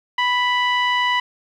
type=tone with low-pass filter; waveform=sawtooth; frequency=987.8 Hz; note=B5; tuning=in tune; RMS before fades=-19 dBFS; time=0.18-1.2 s; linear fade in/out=5 ms; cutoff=2600 Hz; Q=2.9; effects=9-bit